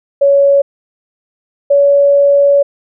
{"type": "tone pair in turn", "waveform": "sine", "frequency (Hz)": [560, 565.5], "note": ["C#5", "C#5"], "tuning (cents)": [18, 34], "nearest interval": "unison", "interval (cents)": 16, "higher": "second", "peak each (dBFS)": -5, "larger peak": "neither", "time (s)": [[0.21, 0.62], [1.7, 2.63]], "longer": "second", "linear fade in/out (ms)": 10, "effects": []}